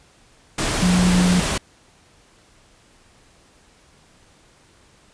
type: tone in noise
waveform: sine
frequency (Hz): 180.2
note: F#3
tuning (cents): -45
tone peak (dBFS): -14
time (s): 0.82-1.4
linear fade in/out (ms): 5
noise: pink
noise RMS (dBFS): -22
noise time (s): 0.58-1.58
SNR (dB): +5
effects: pink hiss -54 dBFS RMS until 5.13 s + resampled to 22050 Hz

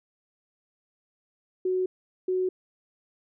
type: tone pair in turn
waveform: sine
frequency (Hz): 370 / 370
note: F#4 / F#4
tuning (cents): 0 / 0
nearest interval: unison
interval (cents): 0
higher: neither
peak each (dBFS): -23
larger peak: neither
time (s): 1.65-1.86 / 2.28-2.49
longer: neither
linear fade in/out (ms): 5
effects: none

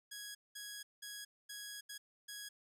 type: tone bursts at uneven times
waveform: 10% pulse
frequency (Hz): 1661.2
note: G#6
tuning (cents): 0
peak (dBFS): -37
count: 6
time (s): 0.11-0.35 / 0.55-0.83 / 1.02-1.25 / 1.49-1.81 / 1.89-1.98 / 2.28-2.49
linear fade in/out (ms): 10
effects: none

